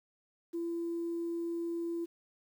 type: tone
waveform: sine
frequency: 338.4 Hz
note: E4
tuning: 45 cents sharp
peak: -32 dBFS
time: 0.53-2.06 s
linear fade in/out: 20 ms
effects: tanh soft clip ceiling -29 dBFS + 10-bit